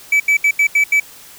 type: tone bursts at uneven times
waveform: triangle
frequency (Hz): 2300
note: D7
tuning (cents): -37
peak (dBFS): -8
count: 6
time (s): 0.12-0.2 / 0.28-0.37 / 0.44-0.51 / 0.59-0.67 / 0.75-0.84 / 0.92-1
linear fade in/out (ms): 5
effects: white hiss -40 dBFS RMS until 1.38 s